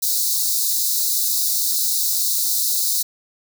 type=high-pass noise; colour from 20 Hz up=white; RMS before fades=-20 dBFS; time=0.02-3.03 s; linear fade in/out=10 ms; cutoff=3800 Hz; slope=96 dB/octave; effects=none